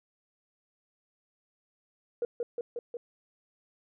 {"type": "tone with echo", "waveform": "sine", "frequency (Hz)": 476.7, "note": "A#4", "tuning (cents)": 39, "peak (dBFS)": -26, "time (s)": [2.22, 2.25], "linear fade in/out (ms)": 2, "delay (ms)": 180, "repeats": 4, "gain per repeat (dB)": -2, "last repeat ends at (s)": 2.97, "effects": ["tanh soft clip ceiling -22 dBFS"]}